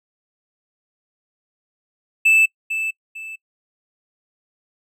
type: tone with echo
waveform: triangle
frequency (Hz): 2635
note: E7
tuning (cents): -1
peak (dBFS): -9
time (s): 2.25-2.46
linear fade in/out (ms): 10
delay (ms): 450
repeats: 2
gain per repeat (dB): -10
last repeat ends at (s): 3.36
effects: noise-tail reverb RT60 0.1 s tail -26 dB re dry